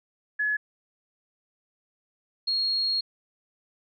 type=tone pair in turn; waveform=sine; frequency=1700 / 4284 Hz; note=G#6 / C8; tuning=+40 / +40 cents; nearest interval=octave + major third; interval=1600 cents; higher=second; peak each=-23 dBFS; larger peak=neither; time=0.39-0.57 / 2.47-3.01 s; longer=second; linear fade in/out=10 ms; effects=none